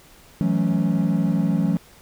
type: chord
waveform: triangle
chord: F# minor seventh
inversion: third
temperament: equal with one note detuned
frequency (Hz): 164.81 / 185 / 217.2 / 277.2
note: E3 / F#3 / A3 / C#4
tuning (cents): 0 / 0 / -22 / 0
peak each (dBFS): -20 / -19 / -22 / -24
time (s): 0.41-1.77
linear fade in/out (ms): 0
effects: tanh soft clip ceiling -9 dBFS + pink hiss -50 dBFS RMS until 2.01 s